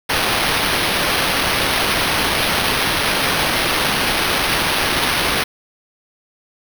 white noise with sample-and-hold, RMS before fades -18 dBFS, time 0.09-5.44 s, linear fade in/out 10 ms, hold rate 7350 Hz, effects none

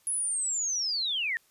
sine linear sweep, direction down, 10548 to 1760 Hz, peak -27 dBFS, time 0.07-1.37 s, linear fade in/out 0 ms, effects white hiss -65 dBFS RMS until 1.5 s + resampled to 32000 Hz

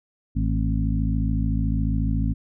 harmonic tone with a mistuned harmonic, 53.9 Hz, A1, 35 cents flat, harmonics 1 / 2 / 3 / 4 / 5, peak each -23 / -26 / -28 / -29 / -30 dBFS, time 0.35-2.34 s, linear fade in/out 20 ms, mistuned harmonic 4, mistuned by +58 cents, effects none

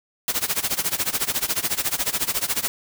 white noise with tremolo, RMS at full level -21 dBFS, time 0.28-2.68 s, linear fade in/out 0 ms, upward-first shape sine, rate 14 Hz, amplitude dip 90%, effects none

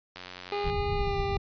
click train, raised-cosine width 0.2 ms, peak -23 dBFS, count 50, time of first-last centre 0.16-0.699 s, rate 90.9 Hz
25% pulse tone with pitch glide, 407.8 to 398 Hz, G#4 to G4, -32 to +26 cents, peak -25 dBFS, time 0.52-1.37 s, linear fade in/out 2 ms, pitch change -42 cents, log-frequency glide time 0.96-1.18 s
pink low-pass noise, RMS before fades -32 dBFS, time 0.64-1.38 s, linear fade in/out 5 ms, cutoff 160 Hz, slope 24 dB/octave
effects resampled to 11025 Hz

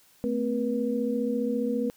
sine tone cluster, 222.4 / 257.2 / 481.5 Hz, A3 / C4 / B4, +19 / -30 / -44 cents, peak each -29 dBFS, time 0.24-1.9 s, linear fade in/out 0 ms, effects white hiss -60 dBFS RMS until 1.96 s

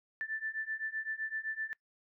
sine beating tone pair, 1760 / 1767.8 Hz, A6 / A6, 0 / +8 cents, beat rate 7.8 Hz, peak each -39 / -38 dBFS, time 0.21-1.73 s, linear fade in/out 0 ms, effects noise-tail reverb RT60 0.1 s tail -23 dB re dry

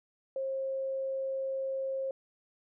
sine tone, 535 Hz, C5, 38 cents sharp, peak -31 dBFS, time 0.36-2.11 s, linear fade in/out 2 ms, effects none

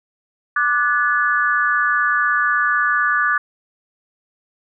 sine tone cluster, 1179 / 1472 / 1716 Hz, D6 / F#6 / A6, +6 / -9 / -44 cents, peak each -19 dBFS, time 0.56-3.38 s, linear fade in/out 5 ms, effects none

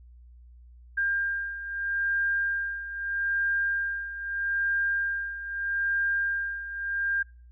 sine beating tone pair, 1600 / 1600.79 Hz, G6 / G6, +35 / +36 cents, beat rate 0.79 Hz, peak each -32 / -27 dBFS, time 0.97-7.23 s, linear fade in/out 10 ms, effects noise-tail reverb RT60 0.4 s tail -24 dB re dry + added 60 Hz sine -48 dBFS peak until 7.51 s

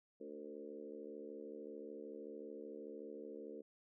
harmonic tone with a mistuned harmonic, 73.42 Hz, D2, in tune, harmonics 3 / 4 / 5 / 6 / 7 / 8, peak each -57 / -54 / -54 / -51 / -55 / -65 dBFS, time 0.2-3.62 s, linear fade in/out 10 ms, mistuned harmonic 6, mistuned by +32 cents, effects none

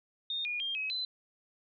sine tone with pitch steps, 3667 / 2439 / 3201 / 2551 / 4036 Hz, A#7 / D#7 / G7 / D#7 / B7, -29 / -35 / +36 / +43 / +37 cents, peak -32 dBFS, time 0.3-1.05 s, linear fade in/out 2 ms, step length 150 ms, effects none

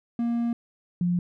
triangle / sine tone pair in turn, 235.1 / 176.13 Hz, A#3 / F3, +15 / +15 cents, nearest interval perfect fourth, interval 500 cents, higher first, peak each -21 dBFS, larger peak neither, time 0.19-0.53 / 1.01-1.19 s, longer first, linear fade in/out 2 ms, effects none

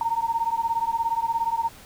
sine beating tone pair, 910 / 927 Hz, A#5 / A#5, -42 / -10 cents, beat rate 17 Hz, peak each -25 dBFS, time 0.01-1.69 s, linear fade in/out 2 ms, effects pink hiss -47 dBFS RMS until 1.85 s

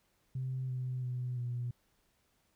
sine tone with pitch steps, 129.9 / 127.4 / 124.9 / 121.6 Hz, C3 / C3 / B2 / B2, -12 / -46 / +20 / -26 cents, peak -33 dBFS, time 0.35-1.71 s, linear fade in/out 5 ms, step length 340 ms, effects tanh soft clip ceiling -29 dBFS + pink hiss -74 dBFS RMS until 2.55 s

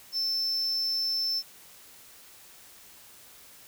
triangle tone, 5310 Hz, E8, 12 cents sharp, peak -25 dBFS, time 0.12-1.43 s, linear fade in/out 50 ms, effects white hiss -52 dBFS RMS until 3.67 s

